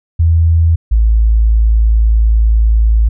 sine tone pair in turn, 82.41 / 55 Hz, E2 / A1, 0 / 0 cents, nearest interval perfect fifth, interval 700 cents, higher first, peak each -6 dBFS, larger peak neither, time 0.19-0.76 / 0.91-3.09 s, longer second, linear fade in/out 10 ms, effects none

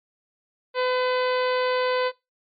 harmonic tone, 505 Hz, B4, 39 cents sharp, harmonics 1 / 2 / 3 / 4 / 5 / 6 / 7 / 8 / 9, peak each -22 / -28 / -32 / -34 / -36 / -38 / -39 / -40 / -41 dBFS, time 0.74-2.12 s, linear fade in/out 50 ms, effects noise-tail reverb RT60 0.2 s tail -19 dB re dry + MP3 48 kbps

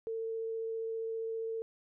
sine tone with vibrato, 450 Hz, A4, 39 cents sharp, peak -34 dBFS, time 0.07-1.62 s, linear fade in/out 0 ms, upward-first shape triangle, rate 15 Hz, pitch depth 10 cents each way, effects none

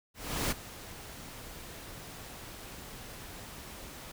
pink noise with ADSR envelope, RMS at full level -30 dBFS, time 0.14-4.12 s, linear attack 370 ms, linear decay 21 ms, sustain -16 dB, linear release 7 ms, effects none

